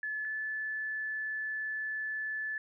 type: tone pair in turn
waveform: sine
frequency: 1723 / 1737 Hz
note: A6 / A6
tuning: -37 / -23 cents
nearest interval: unison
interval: 14 cents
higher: second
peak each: -33 / -33 dBFS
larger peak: neither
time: 0.03-0.25 / 0.25-2.58 s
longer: second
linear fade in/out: 2 ms
effects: none